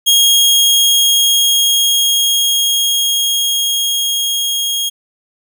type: tone with level ramp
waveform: sawtooth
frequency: 3266 Hz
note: G#7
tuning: 30 cents flat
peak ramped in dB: -4 to -12 dBFS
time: 0.06-4.9 s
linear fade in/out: 20 ms
effects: none